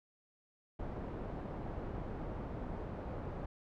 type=low-pass noise; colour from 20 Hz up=pink; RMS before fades=-42 dBFS; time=0.79-3.46 s; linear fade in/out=5 ms; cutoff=830 Hz; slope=12 dB/octave; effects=none